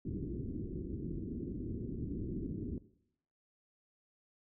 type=low-pass noise; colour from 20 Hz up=white; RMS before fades=-40 dBFS; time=0.05-2.78 s; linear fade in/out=2 ms; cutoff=360 Hz; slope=48 dB/octave; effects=noise-tail reverb RT60 0.7 s tail -17 dB re dry